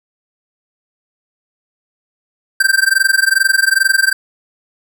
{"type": "tone with amplitude modulation", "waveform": "square", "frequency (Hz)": 1568, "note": "G6", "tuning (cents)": 0, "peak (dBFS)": -7, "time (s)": [2.6, 4.13], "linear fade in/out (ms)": 5, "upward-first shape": "sine", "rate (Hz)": 22.4, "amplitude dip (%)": 95, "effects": []}